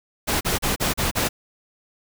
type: noise bursts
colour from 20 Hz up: pink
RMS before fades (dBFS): -22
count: 6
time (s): 0.27-1.29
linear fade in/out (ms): 20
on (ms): 140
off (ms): 36
effects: none